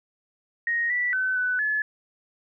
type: tone with pitch steps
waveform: sine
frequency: 1871 / 1962 / 1519 / 1496 / 1716 Hz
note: A#6 / B6 / F#6 / F#6 / A6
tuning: +6 / -12 / +45 / +19 / -44 cents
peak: -22 dBFS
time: 0.67-1.82 s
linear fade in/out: 2 ms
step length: 230 ms
effects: none